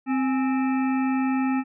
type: harmonic tone with a mistuned harmonic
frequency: 261.6 Hz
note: C4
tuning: in tune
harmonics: 1 / 3 / 5 / 7 / 9 / 10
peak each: -21 / -31 / -35 / -38 / -40 / -41 dBFS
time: 0.06-1.64 s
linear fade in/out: 50 ms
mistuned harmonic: 3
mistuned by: +95 cents
effects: none